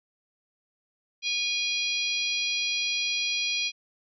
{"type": "harmonic tone with a mistuned harmonic", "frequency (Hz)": 819, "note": "G#5", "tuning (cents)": -24, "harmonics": [3, 4, 5, 6, 7], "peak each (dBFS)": [-29, -31, -33, -35, -36], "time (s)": [1.22, 3.72], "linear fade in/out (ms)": 50, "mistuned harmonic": 6, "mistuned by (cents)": -23, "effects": []}